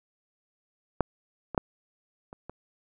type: clicks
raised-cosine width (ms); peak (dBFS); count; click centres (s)
1; -8 / -20 / -8 / -28 / -25; 5; 1.007 / 1.547 / 1.578 / 2.329 / 2.496
effects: none